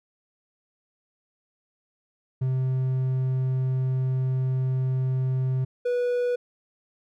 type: tone pair in turn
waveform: triangle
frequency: 130 / 489.3 Hz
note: C3 / B4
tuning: -11 / -16 cents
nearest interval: octave + major seventh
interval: 2295 cents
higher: second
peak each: -20 dBFS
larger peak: neither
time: 2.41-5.65 / 5.85-6.36 s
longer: first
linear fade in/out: 10 ms
effects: none